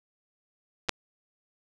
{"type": "clicks", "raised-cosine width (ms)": 0.2, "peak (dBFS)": [-16, -6], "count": 2, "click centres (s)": [0.887, 0.893], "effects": []}